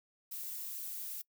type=noise; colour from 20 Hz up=violet; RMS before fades=-42 dBFS; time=0.31-1.22 s; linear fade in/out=10 ms; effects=noise-tail reverb RT60 0.1 s tail -23 dB re dry